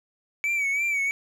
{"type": "tone with vibrato", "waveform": "triangle", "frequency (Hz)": 2285, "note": "D7", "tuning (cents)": -48, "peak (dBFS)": -21, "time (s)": [0.44, 1.11], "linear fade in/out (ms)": 0, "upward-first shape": "sine", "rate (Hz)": 3, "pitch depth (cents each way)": 65, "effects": []}